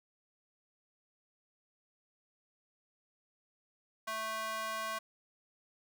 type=tone with high-pass filter; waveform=square; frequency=220 Hz; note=A3; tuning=in tune; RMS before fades=-38 dBFS; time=4.07-4.99 s; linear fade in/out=10 ms; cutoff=1000 Hz; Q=2; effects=none